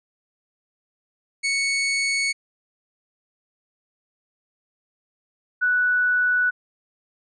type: tone pair in turn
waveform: sawtooth / sine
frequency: 2217 / 1479.7 Hz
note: C#7 / F#6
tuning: 0 / 0 cents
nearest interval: perfect fifth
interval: 700 cents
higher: first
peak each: -17 dBFS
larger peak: neither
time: 1.43-2.33 / 5.61-6.51 s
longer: neither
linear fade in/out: 20 ms
effects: resampled to 22050 Hz